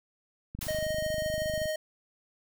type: click train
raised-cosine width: 5 ms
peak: -27 dBFS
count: 29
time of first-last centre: 0.55-1.657 s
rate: 25.3 Hz
type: noise with exponential decay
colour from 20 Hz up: white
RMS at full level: -36 dBFS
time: 0.61-1.12 s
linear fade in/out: 5 ms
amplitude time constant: 110 ms
type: tone with tremolo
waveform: square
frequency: 622.3 Hz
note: D#5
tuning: in tune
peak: -29 dBFS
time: 0.68-1.76 s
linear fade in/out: 5 ms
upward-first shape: sine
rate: 14 Hz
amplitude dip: 25%
effects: none